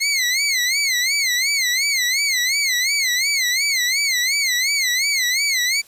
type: tone with vibrato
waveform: 20% pulse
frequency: 2111 Hz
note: C7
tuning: 15 cents sharp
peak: -12 dBFS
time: 0-5.82 s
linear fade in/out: 20 ms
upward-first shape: sine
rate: 2.8 Hz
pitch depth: 150 cents each way
effects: white hiss -49 dBFS RMS until 5.87 s + resampled to 32000 Hz